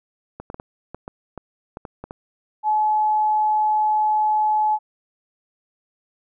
clicks, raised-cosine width 1 ms, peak -19 dBFS, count 11, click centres 0.4 / 0.501 / 0.544 / 0.599 / 0.946 / 1.079 / 1.377 / 1.771 / 1.852 / 2.04 / 2.109 s
sine tone, 855 Hz, A5, 50 cents flat, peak -16 dBFS, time 2.63-4.79 s, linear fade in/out 50 ms
effects none

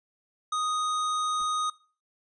square tone, 1244.5 Hz, D#6, in tune, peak -27 dBFS, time 0.52-1.7 s, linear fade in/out 5 ms
brown noise with exponential decay, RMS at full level -41 dBFS, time 1.4-1.49 s, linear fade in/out 5 ms, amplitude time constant 19 ms
effects noise-tail reverb RT60 0.4 s tail -21 dB re dry + resampled to 22050 Hz

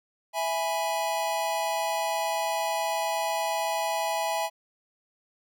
square chord, E major, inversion none, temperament equal, 659.3 / 830.6 / 987.8 Hz, E5 / G#5 / B5, 0 / 0 / 0 cents, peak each -31 / -30 / -34 dBFS, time 0.33-4.5 s, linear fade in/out 50 ms, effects none

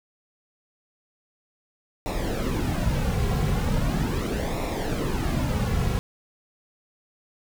brown noise with flanger, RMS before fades -25 dBFS, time 2.06-5.99 s, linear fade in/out 0 ms, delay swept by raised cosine 0.64 to 3.34 ms, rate 0.39 Hz, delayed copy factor -0.65, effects none

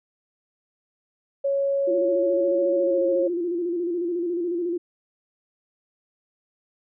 sine tone with pitch glide, 554.4 to 541.1 Hz, C#5 to C#5, 0 to -42 cents, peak -20 dBFS, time 1.44-3.28 s, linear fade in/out 10 ms, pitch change -42 cents, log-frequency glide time 2.75-3.02 s
sine tone with vibrato, 346.7 Hz, F4, 13 cents flat, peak -23 dBFS, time 1.87-4.78 s, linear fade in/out 10 ms, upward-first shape square, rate 14 Hz, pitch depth 51 cents each way
effects none

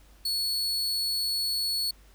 40% pulse tone, 4403 Hz, C#8, 13 cents flat, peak -25 dBFS, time 0.25-1.91 s, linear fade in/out 5 ms, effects added 50 Hz sine -53 dBFS peak until 2.14 s + pink hiss -60 dBFS RMS until 2.14 s

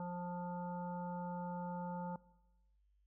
harmonic tone, 176.8 Hz, F3, 22 cents sharp, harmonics 1 / 3 / 5 / 7 / 8, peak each -42 / -48 / -45 / -58 / -61 dBFS, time 0-2.16 s, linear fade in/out 2 ms, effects noise-tail reverb RT60 1.0 s tail -21 dB re dry + added 50 Hz sine -70 dBFS peak until 3.06 s

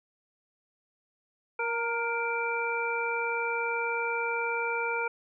harmonic tone with a mistuned harmonic, 469.2 Hz, A#4, 11 cents sharp, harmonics 1 / 2 / 3 / 5, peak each -33 / -33 / -33 / -33 dBFS, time 1.59-5.08 s, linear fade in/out 5 ms, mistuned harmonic 2, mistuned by -33 cents, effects none

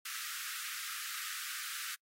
pink high-pass noise, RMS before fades -42 dBFS, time 0.05-1.95 s, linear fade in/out 5 ms, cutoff 1200 Hz, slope 96 dB/octave, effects noise-tail reverb RT60 0.1 s tail -26 dB re dry + AAC 48 kbps

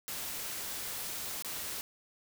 white noise with dropouts, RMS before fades -39 dBFS, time 0.08-1.81 s, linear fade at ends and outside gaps 0 ms, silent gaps 1.423-1.447 s, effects none

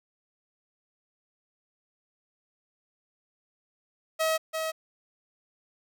sawtooth tone with echo, 639 Hz, D#5, 46 cents sharp, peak -20 dBFS, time 4.19-4.38 s, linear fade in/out 20 ms, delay 340 ms, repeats 1, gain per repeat -5 dB, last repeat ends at 4.72 s, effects none

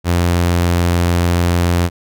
sawtooth tone, 86.9 Hz, F2, 8 cents flat, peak -8 dBFS, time 0.04-1.9 s, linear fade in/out 50 ms, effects none

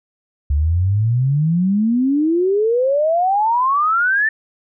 sine exponential sweep, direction up, 69.3 to 1801 Hz, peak -13 dBFS, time 0.5-4.29 s, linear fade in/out 5 ms, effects none

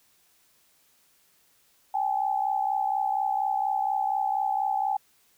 sine tone pair together, 784 / 848.2 Hz, G5 / G#5, 0 / +36 cents, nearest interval minor second, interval 136 cents, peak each -26 / -27 dBFS, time 1.94-4.97 s, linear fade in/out 5 ms, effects white hiss -64 dBFS RMS until 5.37 s

